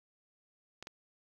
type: clicks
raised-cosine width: 0.2 ms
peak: -27 dBFS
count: 2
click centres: 0.826 / 0.871 s
effects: 9-bit

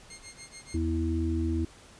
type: tone with tremolo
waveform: 5% pulse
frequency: 2127 Hz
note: C7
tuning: 28 cents sharp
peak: -30 dBFS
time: 0.1-0.8 s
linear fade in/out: 2 ms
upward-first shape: sine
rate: 6.9 Hz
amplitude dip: 95%
type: harmonic tone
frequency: 81.8 Hz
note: E2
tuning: 13 cents flat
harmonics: 1 / 3 / 4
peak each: -28 / -34 / -30 dBFS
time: 0.74-1.65 s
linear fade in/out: 5 ms
effects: pink hiss -53 dBFS RMS until 1.99 s + resampled to 22050 Hz

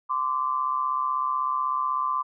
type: tone pair together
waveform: sine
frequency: 1031.9 / 1168 Hz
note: C6 / D6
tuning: -24 / -10 cents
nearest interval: major second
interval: 214 cents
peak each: -26 dBFS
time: 0.09-2.23 s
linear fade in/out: 20 ms
effects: none

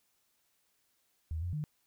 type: tone with pitch steps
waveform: sine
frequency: 79.9 / 88.3 / 151 Hz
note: D#2 / F2 / D3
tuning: +47 / +20 / +48 cents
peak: -33 dBFS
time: 1.31-1.64 s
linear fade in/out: 0 ms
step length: 110 ms
effects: white hiss -75 dBFS RMS until 1.86 s

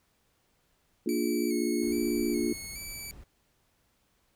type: chord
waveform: sine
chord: Bb dominant seventh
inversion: none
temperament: equal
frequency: 233.1 / 293.7 / 349.2 / 415.3 Hz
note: Bb3 / D4 / F4 / Ab4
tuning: 0 / 0 / 0 / 0 cents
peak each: -31 / -31 / -30 / -36 dBFS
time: 1.06-2.53 s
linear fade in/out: 5 ms
type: tone with vibrato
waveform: 10% pulse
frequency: 2247 Hz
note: C#7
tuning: 23 cents sharp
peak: -30 dBFS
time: 1.09-3.11 s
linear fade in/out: 0 ms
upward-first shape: square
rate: 1.2 Hz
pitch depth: 45 cents each way
type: noise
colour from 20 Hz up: brown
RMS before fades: -48 dBFS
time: 1.82-3.24 s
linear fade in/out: 5 ms
effects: pink hiss -71 dBFS RMS until 4.35 s

